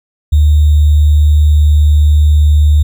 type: tone with sample-and-hold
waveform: sine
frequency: 74.9 Hz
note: D2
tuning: 35 cents sharp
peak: -4 dBFS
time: 0.32-2.83 s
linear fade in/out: 10 ms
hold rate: 3675 Hz
effects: none